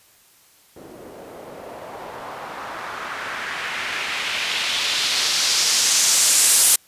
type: noise with low-pass filter sweep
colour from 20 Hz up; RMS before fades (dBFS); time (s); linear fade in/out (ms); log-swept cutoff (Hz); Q
blue; -22; 0.76-6.76; 5; 380 to 10000; 1.5
effects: white hiss -54 dBFS RMS until 6.87 s + resampled to 32000 Hz